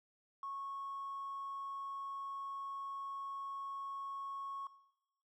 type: tone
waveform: triangle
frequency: 1100 Hz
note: C#6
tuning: 14 cents flat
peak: -37 dBFS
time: 0.43-4.67 s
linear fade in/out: 2 ms
effects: noise-tail reverb RT60 0.9 s tail -21 dB re dry + tanh soft clip ceiling -38 dBFS